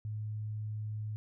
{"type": "tone", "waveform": "sine", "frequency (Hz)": 107, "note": "A2", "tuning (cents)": -48, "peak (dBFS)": -35, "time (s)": [0.05, 1.16], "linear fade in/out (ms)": 0, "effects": []}